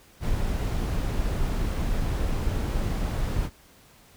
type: noise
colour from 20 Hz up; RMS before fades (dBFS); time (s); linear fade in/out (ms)
brown; -26; 0.2-3.5; 50
effects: pink hiss -55 dBFS RMS until 4.16 s